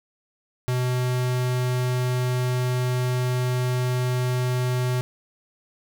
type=tone; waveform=square; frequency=125.6 Hz; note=B2; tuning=30 cents sharp; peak=-22 dBFS; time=0.68-5.01 s; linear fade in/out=0 ms; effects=none